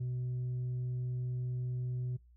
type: tone with tanh clipping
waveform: triangle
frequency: 125 Hz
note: B2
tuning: 21 cents sharp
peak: -34 dBFS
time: 0-2.17 s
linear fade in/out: 10 ms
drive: 7 dB
effects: noise-tail reverb RT60 0.2 s tail -23 dB re dry + added 60 Hz sine -58 dBFS peak until 2.36 s